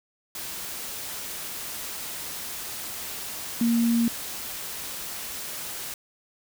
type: tone in noise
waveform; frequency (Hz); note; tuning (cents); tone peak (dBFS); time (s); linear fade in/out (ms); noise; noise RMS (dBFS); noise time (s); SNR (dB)
sine; 233.1; A#3; 0; -19; 3.61-4.08; 2; white; -35; 0.35-5.94; +13
effects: none